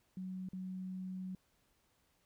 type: tone with dropouts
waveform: sine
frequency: 186.1 Hz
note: F#3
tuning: 10 cents sharp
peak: -40 dBFS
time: 0.17-1.35 s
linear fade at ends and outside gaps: 2 ms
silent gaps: 0.488-0.532 s
effects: pink hiss -75 dBFS RMS until 2.25 s